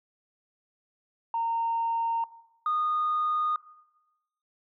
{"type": "tone pair in turn", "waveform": "sine", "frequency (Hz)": [920, 1230.3], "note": ["A#5", "D#6"], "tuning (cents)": [-23, -20], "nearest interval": "perfect fourth", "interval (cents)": 503, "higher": "second", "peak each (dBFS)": [-25, -23], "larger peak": "second", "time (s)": [[1.34, 2.24], [2.66, 3.56]], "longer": "neither", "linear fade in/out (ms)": 2, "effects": ["noise-tail reverb RT60 1.0 s tail -19 dB re dry", "tanh soft clip ceiling -20 dBFS"]}